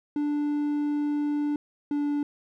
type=tone pair in turn; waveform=triangle; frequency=293.7 / 290.7 Hz; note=D4 / D4; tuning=0 / -18 cents; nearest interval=unison; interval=18 cents; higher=first; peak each=-22 dBFS; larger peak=neither; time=0.16-1.56 / 1.91-2.23 s; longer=first; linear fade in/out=2 ms; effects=none